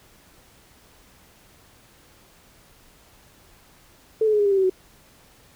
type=tone with pitch steps; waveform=sine; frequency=440 / 429.7 / 419.6 / 409.8 / 400.2 / 390.9 / 381.7 / 372.8 Hz; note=A4 / A4 / G#4 / G#4 / G4 / G4 / G4 / F#4; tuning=0 / -41 / +18 / -23 / +36 / -5 / -46 / +13 cents; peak=-16 dBFS; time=4.21-4.698 s; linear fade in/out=5 ms; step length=61 ms; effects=pink hiss -54 dBFS RMS until 5.55 s